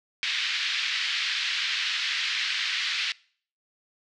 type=band-pass noise; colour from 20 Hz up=white; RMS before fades=-28 dBFS; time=0.23-3.12 s; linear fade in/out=0 ms; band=1700 to 4200 Hz; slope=24 dB/octave; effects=noise-tail reverb RT60 0.5 s tail -23 dB re dry + low-pass 7000 Hz 12 dB/octave